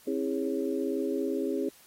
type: tone cluster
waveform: sine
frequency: 267.7 / 325.4 / 409 / 550 Hz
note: C4 / E4 / G#4 / C#5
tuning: +40 / -22 / -26 / -14 cents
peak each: -32 / -33 / -31 / -38 dBFS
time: 0.07-1.69 s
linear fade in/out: 5 ms
effects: white hiss -57 dBFS RMS until 1.86 s + AAC 48 kbps